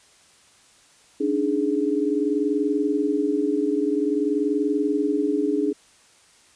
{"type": "tone cluster", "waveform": "sine", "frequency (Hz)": [284.8, 305.3, 417.3], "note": ["C#4", "D#4", "G#4"], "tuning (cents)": [47, -33, 8], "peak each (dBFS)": -24, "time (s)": [1.2, 5.73], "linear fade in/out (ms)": 10, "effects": ["white hiss -55 dBFS RMS until 6.55 s", "resampled to 22050 Hz"]}